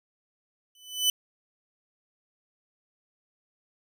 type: tone with exponential growth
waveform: sawtooth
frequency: 3000 Hz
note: F#7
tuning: 23 cents sharp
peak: -15 dBFS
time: 0.75-1.1 s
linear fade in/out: 2 ms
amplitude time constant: 74 ms
effects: none